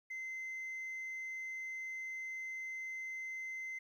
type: tone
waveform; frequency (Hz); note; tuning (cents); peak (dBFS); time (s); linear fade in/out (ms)
sine; 2066; C7; -22; -38; 0.1-3.79; 10
effects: tanh soft clip ceiling -39 dBFS + 12-bit